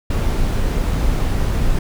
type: noise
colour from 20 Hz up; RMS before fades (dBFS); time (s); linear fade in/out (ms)
brown; -17; 0.1-1.79; 5
effects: none